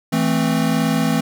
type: chord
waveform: square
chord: A minor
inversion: second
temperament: equal with one note detuned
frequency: 164.24 / 220 / 261.6 Hz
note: E3 / A3 / C4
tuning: -6 / 0 / 0 cents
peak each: -21 dBFS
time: 0.12-1.21 s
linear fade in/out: 10 ms
effects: none